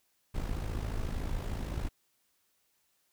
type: noise with amplitude modulation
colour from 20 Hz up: brown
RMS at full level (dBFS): -32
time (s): 0.34-1.89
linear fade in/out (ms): 10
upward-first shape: sine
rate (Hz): 53.7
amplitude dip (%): 60
effects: white hiss -74 dBFS RMS until 3.12 s